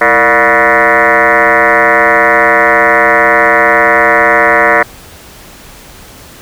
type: tone with frequency modulation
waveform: sine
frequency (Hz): 1233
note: D#6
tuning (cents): -16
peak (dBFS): -4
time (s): 0.01-4.83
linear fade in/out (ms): 5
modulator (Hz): 129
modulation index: 6.2
effects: pink hiss -34 dBFS RMS until 6.41 s